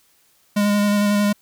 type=tone with vibrato; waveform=square; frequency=205.4 Hz; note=G#3; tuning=19 cents flat; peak=-16 dBFS; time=0.56-1.33 s; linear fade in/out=10 ms; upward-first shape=square; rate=11 Hz; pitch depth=12 cents each way; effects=white hiss -59 dBFS RMS until 1.41 s